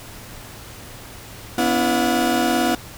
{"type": "tone cluster", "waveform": "35% pulse", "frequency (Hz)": [248.1, 285.7, 333.2, 725], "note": ["B3", "D4", "E4", "F#5"], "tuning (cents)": [8, -48, 19, -35], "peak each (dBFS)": [-20, -24, -21, -20], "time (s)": [1.58, 2.75], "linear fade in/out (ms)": 2, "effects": ["added 111 Hz sine -44 dBFS peak until 2.97 s", "pink hiss -39 dBFS RMS until 2.97 s"]}